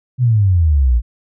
sine exponential sweep, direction down, 130 to 55.4 Hz, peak -9 dBFS, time 0.18-1.02 s, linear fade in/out 50 ms, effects none

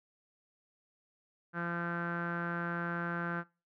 sawtooth tone with low-pass filter, 171.4 Hz, F3, 32 cents flat, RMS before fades -36 dBFS, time 1.53-3.44 s, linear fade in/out 50 ms, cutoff 1500 Hz, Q 9.5, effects noise-tail reverb RT60 0.3 s tail -21 dB re dry

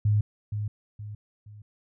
sine tone with echo, 104.9 Hz, G#2, 18 cents sharp, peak -19 dBFS, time 0.05-0.21 s, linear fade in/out 5 ms, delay 470 ms, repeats 3, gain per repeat -8 dB, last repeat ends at 1.62 s, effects none

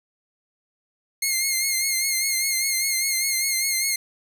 10% pulse tone with vibrato, 2129 Hz, C7, 30 cents sharp, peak -12 dBFS, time 1.22-3.96 s, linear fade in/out 5 ms, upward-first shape sine, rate 5 Hz, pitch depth 45 cents each way, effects none

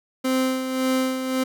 30% pulse tone with tremolo, 260 Hz, C4, 11 cents flat, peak -16 dBFS, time 0.24-1.44 s, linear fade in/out 10 ms, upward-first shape sine, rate 1.8 Hz, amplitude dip 55%, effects none

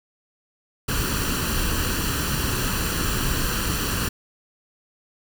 pink noise with comb filter, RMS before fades -24 dBFS, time 0.88-4.09 s, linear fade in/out 10 ms, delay 0.69 ms, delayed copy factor +0.65, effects none

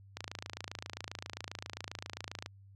click train, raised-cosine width 0.2 ms, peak -22 dBFS, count 64, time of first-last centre 0.17-2.461 s, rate 27.5 Hz, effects added 98 Hz sine -54 dBFS peak until 2.75 s

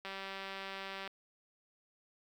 click train, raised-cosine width 0.3 ms, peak -27 dBFS, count 200, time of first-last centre 0.05-1.076 s, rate 194 Hz, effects high-pass 200 Hz 12 dB/octave + 10-bit

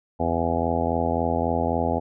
harmonic tone, 83.7 Hz, E2, 27 cents sharp, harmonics 1 / 2 / 3 / 4 / 5 / 6 / 7 / 8 / 9 / 10, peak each -29 / -32 / -28 / -33 / -32 / -29 / -33 / -29 / -30 / -30 dBFS, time 0.19-2 s, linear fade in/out 20 ms, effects none

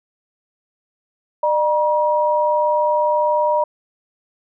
sine tone pair together, 603.1 / 955 Hz, D5 / A#5, +46 / +42 cents, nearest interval minor sixth, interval 796 cents, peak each -17 dBFS, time 1.43-3.64 s, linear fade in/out 5 ms, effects none

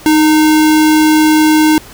sine tone with sample-and-hold, 310.3 Hz, D#4, 5 cents flat, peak -5 dBFS, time 0.06-1.78 s, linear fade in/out 0 ms, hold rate 1225 Hz, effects pink hiss -35 dBFS RMS until 1.93 s

